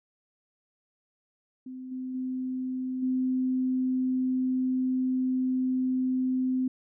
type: tone with level steps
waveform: sine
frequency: 257.1 Hz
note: C4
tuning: 30 cents flat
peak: -37 / -32 / -29 / -24 dBFS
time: 1.66-6.68 s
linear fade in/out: 5 ms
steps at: 1.91 / 2.14 / 3.02 s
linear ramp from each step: 10 ms
effects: none